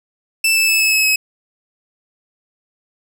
sawtooth tone with pitch steps, 2650 / 2632 / 2614 / 2595 / 2578 / 2560 Hz, E7 / E7 / E7 / E7 / E7 / D#7, +9 / -3 / -15 / -28 / -39 / +49 cents, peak -9 dBFS, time 0.44-1.16 s, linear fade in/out 5 ms, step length 120 ms, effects none

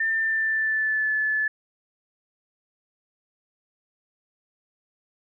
sine tone with pitch glide, 1794 to 1731.9 Hz, A6 to A6, +33 to -28 cents, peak -21 dBFS, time 0-1.48 s, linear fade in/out 5 ms, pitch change -61 cents, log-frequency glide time 0.15-1.12 s, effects none

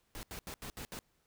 pink noise bursts at uneven times, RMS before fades -44 dBFS, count 6, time 0.15-0.23 / 0.31-0.39 / 0.47-0.54 / 0.62-0.7 / 0.77-0.85 / 0.92-0.99 s, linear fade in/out 0 ms, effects pink hiss -75 dBFS RMS until 1.26 s

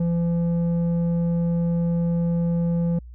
square tone with low-pass filter, 170 Hz, F3, 46 cents flat, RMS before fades -22 dBFS, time 0-2.99 s, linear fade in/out 5 ms, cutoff 390 Hz, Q 1.3, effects added 60 Hz sine -38 dBFS peak until 3.14 s

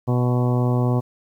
harmonic tone with a mistuned harmonic, 123.47 Hz, B2, in tune, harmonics 1 / 2 / 3 / 4 / 5 / 6 / 7 / 8 / 9, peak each -18 / -24 / -28 / -30 / -32 / -34 / -35 / -36 / -37 dBFS, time 0.07-1.01 s, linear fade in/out 20 ms, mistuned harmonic 8, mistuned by +18 cents, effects 9-bit

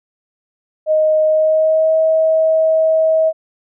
sine tone with pitch glide, 622.3 to 638.7 Hz, D#5 to D#5, 0 to +45 cents, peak -10 dBFS, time 0.86-3.33 s, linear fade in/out 50 ms, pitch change +45 cents, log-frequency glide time 1.26-1.96 s, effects none

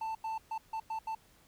triangle tone bursts at uneven times, 887 Hz, A5, 14 cents sharp, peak -32 dBFS, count 6, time 0.01-0.15 / 0.24-0.38 / 0.51-0.58 / 0.73-0.8 / 0.9-0.99 / 1.07-1.15 s, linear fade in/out 5 ms, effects pink hiss -64 dBFS RMS until 1.47 s

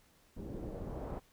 pink noise with low-pass filter sweep, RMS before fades -42 dBFS, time 0.36-1.2 s, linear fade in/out 20 ms, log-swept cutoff 330 to 780 Hz, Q 1.4, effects pink hiss -67 dBFS RMS until 1.32 s

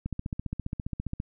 click train, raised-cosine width 5 ms, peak -19 dBFS, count 18, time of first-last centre 0.06-1.201 s, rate 14.9 Hz, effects none

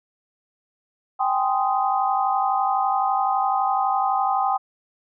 sine chord, Ab major seventh, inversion third, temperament just, 778.7 / 830.6 / 1038.3 / 1245.9 Hz, G5 / Ab5 / C6 / Eb6, -12 / 0 / -14 / +2 cents, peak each -21 / -27 / -26 / -26 dBFS, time 1.19-4.58 s, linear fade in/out 20 ms, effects none

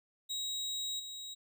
35% pulse tone with level steps, 3825 Hz, A#7, 44 cents sharp, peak -33 / -40 dBFS, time 0.29-1.35 s, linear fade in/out 20 ms, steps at 0.99 s, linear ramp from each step 10 ms, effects none

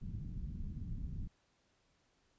pink low-pass noise, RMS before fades -42 dBFS, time 0.01-1.28 s, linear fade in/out 10 ms, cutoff 200 Hz, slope 24 dB/octave, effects pink hiss -75 dBFS RMS until 2.38 s + resampled to 16000 Hz

